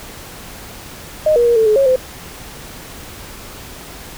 sine tone with pitch steps, 617 / 477.3 / 472.7 / 444.6 / 427 / 547 / 514 Hz, D#5 / A#4 / A#4 / A4 / G#4 / C#5 / C5, -15 / +41 / +24 / +18 / +48 / -23 / -31 cents, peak -9 dBFS, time 1.26-1.96 s, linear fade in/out 5 ms, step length 100 ms, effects pink hiss -34 dBFS RMS until 4.17 s

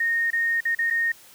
sine tone with dropouts, 1849 Hz, A#6, 15 cents flat, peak -20 dBFS, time 0-1.12 s, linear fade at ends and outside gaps 5 ms, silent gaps 0.305-0.33 / 0.606-0.652 / 0.75-0.788 / 0.902-0.907 s, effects white hiss -50 dBFS RMS until 1.34 s

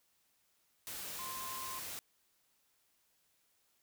sine tone in noise, 1046.5 Hz, C6, in tune, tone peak -44 dBFS, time 1.19-1.79 s, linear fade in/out 0 ms, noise white, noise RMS -44 dBFS, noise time 0.87-1.99 s, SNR -3 dB, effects white hiss -75 dBFS RMS until 3.82 s

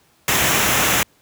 pink noise with comb filter, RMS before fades -17 dBFS, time 0.28-1.03 s, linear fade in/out 2 ms, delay 0.22 ms, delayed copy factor -0.5, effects pink hiss -57 dBFS RMS until 1.21 s + high-pass 80 Hz 12 dB/octave

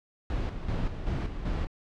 brown noise with tremolo, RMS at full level -29 dBFS, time 0.3-1.67 s, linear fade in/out 0 ms, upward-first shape square, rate 2.6 Hz, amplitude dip 55%, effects low-pass 4000 Hz 12 dB/octave

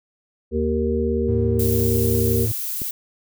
harmonic tone, 77.4 Hz, D#2, 9 cents flat, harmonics 1 / 3 / 5 / 6, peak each -24 / -24 / -24 / -24 dBFS, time 0.51-2.48 s, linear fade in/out 50 ms
triangle tone, 107.9 Hz, A2, 33 cents flat, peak -19 dBFS, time 1.28-2.52 s, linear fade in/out 5 ms
violet noise, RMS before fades -27 dBFS, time 1.59-2.91 s, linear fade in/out 5 ms
click, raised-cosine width 3 ms, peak -18 dBFS, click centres 2.818 s
effects none

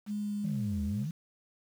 sine tone with pitch glide, 207.7 to 205.7 Hz, G#3 to G#3, 0 to -16 cents, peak -31 dBFS, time 0.06-1.07 s, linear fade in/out 50 ms, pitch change -16 cents, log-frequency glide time 0.2-0.36 s
sine exponential two-way sweep, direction down then up, 175.2 to 73.42 to 175.2 Hz, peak -32 dBFS, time 0.44-1.11 s, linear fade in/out 5 ms, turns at 0.84 s
effects tanh soft clip ceiling -23 dBFS + 9-bit

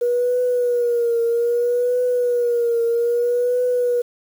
sine tone with vibrato, 480.6 Hz, B4, 47 cents flat, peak -15 dBFS, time 0.01-4.02 s, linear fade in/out 10 ms, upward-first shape triangle, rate 0.62 Hz, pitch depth 62 cents each way, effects tanh soft clip ceiling -11 dBFS + 7-bit

